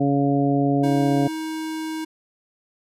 harmonic tone, 140.5 Hz, C#3, 24 cents sharp, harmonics 1 / 2 / 3 / 4 / 5, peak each -23 / -19 / -27 / -29 / -26 dBFS, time 0-1.28 s, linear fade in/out 10 ms
square tone, 316.5 Hz, D#4, 30 cents sharp, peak -27 dBFS, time 0.83-2.05 s, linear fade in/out 10 ms
effects resampled to 32000 Hz

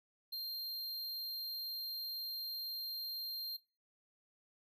square tone, 4186 Hz, C8, in tune, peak -40 dBFS, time 0.32-3.57 s, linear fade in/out 10 ms, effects noise-tail reverb RT60 0.3 s tail -20 dB re dry

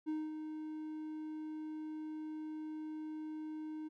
triangle tone with ADSR envelope, 310 Hz, D#4, 6 cents flat, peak -32 dBFS, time 0.06-3.89 s, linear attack 28 ms, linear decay 220 ms, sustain -7 dB, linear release 20 ms, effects none

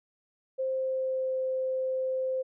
sine tone with pitch glide, 525 to 520.5 Hz, C5 to C5, +6 to -9 cents, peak -27 dBFS, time 0.58-2.43 s, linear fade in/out 20 ms, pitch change -15 cents, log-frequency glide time 0.68-1.37 s, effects none

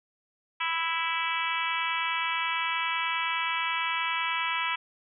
harmonic tone, 329.6 Hz, E4, in tune, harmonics 3 / 4 / 5 / 6 / 7 / 8 / 9 / 10, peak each -32 / -34 / -38 / -36 / -33 / -35 / -38 / -38 dBFS, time 0.6-4.76 s, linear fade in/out 10 ms, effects none

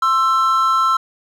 triangle tone pair together, 1056.4 / 1331 Hz, C6 / E6, +16 / +16 cents, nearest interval major third, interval 400 cents, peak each -17 / -12 dBFS, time 0.02-0.97 s, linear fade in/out 5 ms, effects none

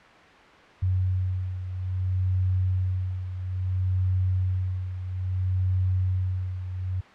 sine beating tone pair, 92.5 / 93.1 Hz, F#2 / F#2, 0 / +11 cents, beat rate 0.6 Hz, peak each -24 / -30 dBFS, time 0.82-7.01 s, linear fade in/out 10 ms, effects white hiss -49 dBFS RMS until 7.14 s + low-pass 2000 Hz 12 dB/octave

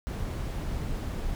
brown noise, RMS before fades -32 dBFS, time 0.07-1.35 s, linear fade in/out 0 ms, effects none

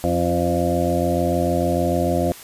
harmonic tone with a mistuned harmonic, 86.7 Hz, F2, 12 cents flat, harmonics 1 / 2 / 3 / 4 / 6 / 7 / 8, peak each -25 / -25 / -25 / -25 / -25 / -25 / -25 dBFS, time 0.04-2.32 s, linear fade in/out 0 ms, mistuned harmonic 3, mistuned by +34 cents, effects white hiss -40 dBFS RMS until 2.43 s + resampled to 32000 Hz

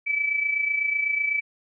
sine tone with amplitude modulation, 2304 Hz, D7, 34 cents flat, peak -19 dBFS, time 0.06-1.41 s, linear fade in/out 20 ms, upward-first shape sine, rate 28 Hz, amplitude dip 60%, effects none

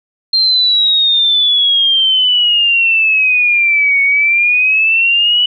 sine exponential two-way sweep, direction down then up, 4193 to 2217 to 2969 Hz, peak -8 dBFS, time 0.33-5.46 s, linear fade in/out 5 ms, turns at 4.02 s, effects none

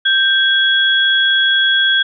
sine tone pair together, 1574 / 3335 Hz, G6 / G#7, +7 / +7 cents, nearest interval octave + minor second, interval 1300 cents, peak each -13 dBFS, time 0.05-2.03 s, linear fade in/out 10 ms, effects none

